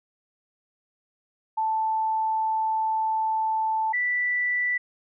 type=tone pair in turn; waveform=sine; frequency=880 / 1970.9 Hz; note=A5 / B6; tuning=0 / -4 cents; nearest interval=octave + major second; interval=1396 cents; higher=second; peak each=-22 dBFS; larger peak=neither; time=1.57-3.93 / 3.93-4.78 s; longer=first; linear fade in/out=10 ms; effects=none